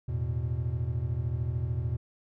triangle chord, E suspended fourth, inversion none, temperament equal, 82.41 / 110 / 123.47 Hz, E2 / A2 / B2, 0 / 0 / 0 cents, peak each -31 / -32 / -29 dBFS, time 0.08-1.97 s, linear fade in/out 10 ms, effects none

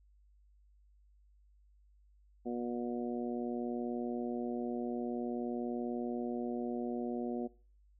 harmonic tone, 120.5 Hz, B2, 42 cents flat, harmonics 2 / 3 / 4 / 5 / 6, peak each -37 / -40 / -44 / -47 / -46 dBFS, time 2.45-7.48 s, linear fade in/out 20 ms, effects noise-tail reverb RT60 0.4 s tail -21 dB re dry + added 50 Hz sine -62 dBFS peak until 7.99 s

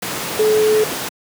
sine tone in noise, 430.3 Hz, A4, 39 cents flat, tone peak -11 dBFS, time 0.39-0.84 s, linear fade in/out 5 ms, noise pink, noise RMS -23 dBFS, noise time 0.02-1.09 s, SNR +9 dB, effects high-pass 200 Hz 12 dB/octave

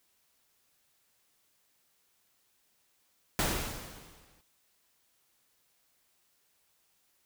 pink noise with exponential decay, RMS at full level -27 dBFS, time 3.39-4.41 s, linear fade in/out 0 ms, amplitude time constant 220 ms, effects white hiss -72 dBFS RMS until 7.25 s

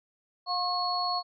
sine tone cluster, 715 / 1081 / 4355 Hz, F5 / C#6 / C#8, +41 / -44 / -31 cents, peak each -31 dBFS, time 0.46-1.23 s, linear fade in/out 50 ms, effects none

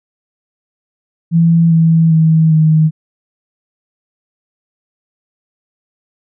sine tone with pitch steps, 166.7 / 163.36 / 160.09 / 156.89 Hz, E3 / E3 / D#3 / D#3, +20 / -15 / +50 / +15 cents, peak -6 dBFS, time 1.31-2.91 s, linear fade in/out 50 ms, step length 400 ms, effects none

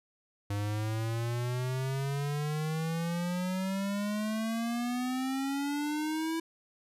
square exponential sweep, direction up, 100.9 to 329.6 Hz, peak -31 dBFS, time 0.5-6.4 s, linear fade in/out 5 ms, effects resampled to 32000 Hz + 12-bit

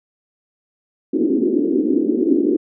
white band-pass noise, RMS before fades -17 dBFS, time 1.13-2.57 s, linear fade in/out 10 ms, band 250 to 370 Hz, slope 48 dB/octave, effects none

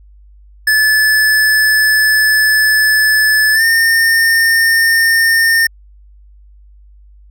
square tone with pitch glide, 1734 to 1819.2 Hz, A6 to A#6, -26 to -43 cents, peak -9 dBFS, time 0.67-5.67 s, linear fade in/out 5 ms, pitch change +83 cents, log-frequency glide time 3.53-3.64 s, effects added 50 Hz sine -39 dBFS peak until 7.3 s

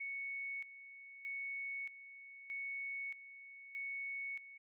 sine tone with tremolo, 2217 Hz, C#7, in tune, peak -40 dBFS, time 0-4.58 s, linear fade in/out 10 ms, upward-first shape square, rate 0.8 Hz, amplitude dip 75%, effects none

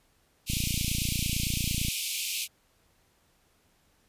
pink high-pass noise, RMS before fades -32 dBFS, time 0.46-2.48 s, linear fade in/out 50 ms, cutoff 2300 Hz, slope 96 dB/octave
click train, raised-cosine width 5 ms, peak -19 dBFS, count 41, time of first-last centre 0.5-1.884 s, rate 28.9 Hz
effects pink hiss -67 dBFS RMS until 4.08 s + resampled to 32000 Hz

